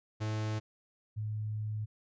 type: tone pair in turn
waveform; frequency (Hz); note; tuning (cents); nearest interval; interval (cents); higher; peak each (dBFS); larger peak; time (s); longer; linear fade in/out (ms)
45% pulse / sine; 108.2 / 107.14; A2 / A2; -29 / -46; unison; 17; first; -32 / -33; first; 0.2-0.6 / 1.16-1.86; second; 20
effects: resampled to 16000 Hz